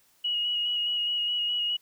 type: tone with vibrato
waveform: sine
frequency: 2900 Hz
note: F#7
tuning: 35 cents flat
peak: -25 dBFS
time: 0.24-1.77 s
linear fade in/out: 10 ms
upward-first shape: square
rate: 4.8 Hz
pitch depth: 15 cents each way
effects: white hiss -64 dBFS RMS until 1.81 s